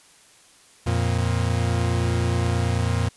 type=tone pair together; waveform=40% pulse; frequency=87.31 / 116.62 Hz; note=F2 / A#2; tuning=0 / +1 cents; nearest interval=perfect fourth; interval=501 cents; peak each=-22 dBFS; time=0.86-3.09 s; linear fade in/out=10 ms; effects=white hiss -53 dBFS RMS until 3.16 s + resampled to 24000 Hz